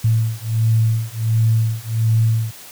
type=beating tone pair; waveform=sine; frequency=111.5 / 112.9 Hz; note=A2 / A2; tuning=+23 / +45 cents; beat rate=1.4 Hz; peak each=-17 dBFS; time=0.04-2.51 s; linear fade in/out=5 ms; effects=white hiss -39 dBFS RMS until 2.71 s + high-pass 60 Hz 12 dB/octave